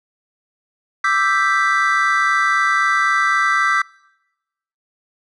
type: chord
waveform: triangle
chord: E minor seventh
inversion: third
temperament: equal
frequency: 1174.7 / 1318.5 / 1568 / 1975.5 Hz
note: D6 / E6 / G6 / B6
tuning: 0 / 0 / 0 / 0 cents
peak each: -18 dBFS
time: 1.04-3.82 s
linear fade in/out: 5 ms
effects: noise-tail reverb RT60 1.0 s tail -26 dB re dry + resampled to 24000 Hz